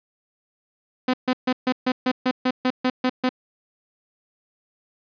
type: tone bursts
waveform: sawtooth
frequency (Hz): 254.5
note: C4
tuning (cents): -48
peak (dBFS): -14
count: 12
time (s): 1.08-3.292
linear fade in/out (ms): 5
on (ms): 56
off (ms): 140
effects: resampled to 11025 Hz + 9-bit